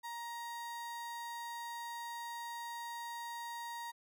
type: tone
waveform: 35% pulse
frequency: 940 Hz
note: A#5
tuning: 14 cents sharp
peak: -40 dBFS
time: 0.03-3.92 s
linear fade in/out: 20 ms
effects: none